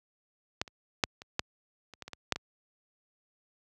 clicks, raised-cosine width 0.2 ms, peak -12 / -30 / -6 / -28 / -10 / -30 / -24 / -25 / -22 / -8 / -18 dBFS, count 11, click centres 0.615 / 0.678 / 1.038 / 1.219 / 1.394 / 1.937 / 2.023 / 2.08 / 2.133 / 2.323 / 2.36 s, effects high-pass 60 Hz 12 dB/octave

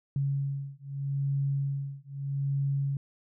sine beating tone pair, 138.59 / 139.39 Hz, C#3 / C#3, 0 / +10 cents, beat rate 0.8 Hz, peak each -31 dBFS, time 0.16-2.97 s, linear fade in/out 2 ms, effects none

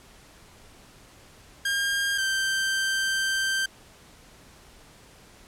sawtooth tone pair in turn, 1610 / 1565.1 Hz, G6 / G6, +46 / -3 cents, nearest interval unison, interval 49 cents, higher first, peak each -20 dBFS, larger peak neither, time 1.65-2.18 / 2.18-3.66 s, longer second, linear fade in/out 5 ms, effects pink hiss -52 dBFS RMS until 5.47 s + low-pass 11000 Hz 12 dB/octave

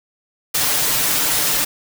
white noise with comb filter, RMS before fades -18 dBFS, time 0.54-1.65 s, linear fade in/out 10 ms, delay 6.7 ms, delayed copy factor +0.75, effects none

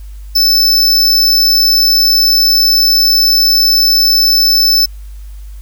square tone, 5274 Hz, E8, in tune, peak -7 dBFS, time 0.35-4.86 s, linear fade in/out 10 ms, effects added 50 Hz sine -26 dBFS peak until 5.61 s + white hiss -48 dBFS RMS until 5.61 s

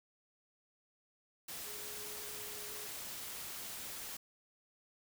sine tone in noise, 420.1 Hz, G#4, 20 cents sharp, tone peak -54 dBFS, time 1.66-2.87 s, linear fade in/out 5 ms, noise white, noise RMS -45 dBFS, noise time 1.48-4.17 s, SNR -12 dB, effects none

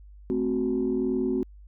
sine chord, F# diminished, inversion first, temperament equal, 220 / 261.6 / 370 Hz, A3 / C4 / F#4, 0 / 0 / 0 cents, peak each -30 / -26 / -26 dBFS, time 0.3-1.43 s, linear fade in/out 0 ms, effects tanh soft clip ceiling -16 dBFS + added 50 Hz sine -45 dBFS peak until 1.67 s

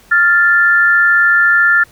sine tone pair together, 1396.9 / 1758.6 Hz, F6 / A6, 0 / -1 cents, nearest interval major third, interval 399 cents, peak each -10 dBFS, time 0.11-1.84 s, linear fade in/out 10 ms, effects pink hiss -46 dBFS RMS until 1.91 s

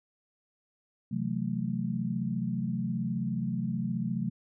sine chord, F# half-diminished seventh, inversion second, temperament equal with one note detuned, 130.81 / 166.06 / 185 / 220 Hz, C3 / E3 / F#3 / A3, 0 / +13 / 0 / 0 cents, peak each -35 / -37 / -33 / -33 dBFS, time 1.11-4.3 s, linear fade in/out 10 ms, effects none

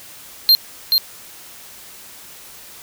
square tone with echo, 4186 Hz, C8, in tune, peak -8 dBFS, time 0.49-0.55 s, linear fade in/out 0 ms, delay 430 ms, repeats 1, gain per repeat -4 dB, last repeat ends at 0.98 s, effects white hiss -40 dBFS RMS until 2.82 s

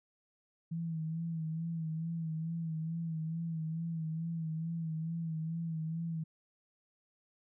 sine tone with vibrato, 162.7 Hz, E3, 22 cents flat, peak -34 dBFS, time 0.71-6.24 s, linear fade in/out 10 ms, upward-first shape sine, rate 2.3 Hz, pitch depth 49 cents each way, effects none

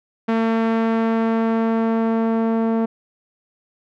sawtooth tone with low-pass filter sweep, 225.9 Hz, A3, 46 cents sharp, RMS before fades -19 dBFS, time 0.28-2.86 s, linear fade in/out 10 ms, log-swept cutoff 2100 to 870 Hz, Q 0.72, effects none

